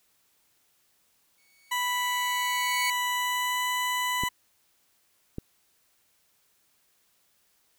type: tone with exponential growth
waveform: sawtooth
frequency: 2232 Hz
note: C#7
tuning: 11 cents sharp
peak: -23 dBFS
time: 1.38-2.9 s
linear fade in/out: 1 ms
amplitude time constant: 330 ms
type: tone with pitch glide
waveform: 20% pulse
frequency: 987.8 to 995.2 Hz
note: B5 to B5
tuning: 0 to +13 cents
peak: -21 dBFS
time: 1.71-4.29 s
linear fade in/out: 10 ms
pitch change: +13 cents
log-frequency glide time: 3.08-3.62 s
type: clicks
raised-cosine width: 3 ms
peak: -20 dBFS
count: 2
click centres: 4.236 / 5.384 s
effects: white hiss -68 dBFS RMS until 7.78 s